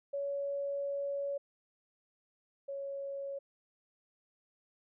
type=tone pair in turn; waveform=sine; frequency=562 / 554.6 Hz; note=C#5 / C#5; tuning=+24 / +1 cents; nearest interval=unison; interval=23 cents; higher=first; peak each=-33 / -37 dBFS; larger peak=first; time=0.13-1.38 / 2.68-3.39 s; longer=first; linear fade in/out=10 ms; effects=none